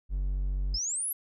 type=tone; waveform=triangle; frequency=47.29 Hz; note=F#1; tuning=39 cents sharp; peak=-25 dBFS; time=0.09-0.79 s; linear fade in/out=50 ms
type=exponential sweep; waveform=sine; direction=up; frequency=4978 to 11850 Hz; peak=-29 dBFS; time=0.74-1.13 s; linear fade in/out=5 ms
effects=none